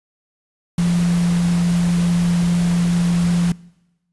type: tone in noise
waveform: sine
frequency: 173.4 Hz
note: F3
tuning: 12 cents flat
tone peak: -14 dBFS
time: 0.78-3.52 s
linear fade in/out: 2 ms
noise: pink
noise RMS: -30 dBFS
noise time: 0.78-3.52 s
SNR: +13 dB
effects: noise-tail reverb RT60 1.0 s tail -23 dB re dry + resampled to 24000 Hz